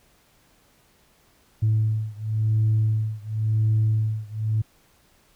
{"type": "beating tone pair", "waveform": "sine", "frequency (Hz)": [108.7, 109.64], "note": ["A2", "A2"], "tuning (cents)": [-21, -6], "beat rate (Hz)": 0.94, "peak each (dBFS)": [-21, -22], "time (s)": [1.62, 4.62], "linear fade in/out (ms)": 10, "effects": ["tanh soft clip ceiling -14 dBFS", "pink hiss -60 dBFS RMS until 5.35 s"]}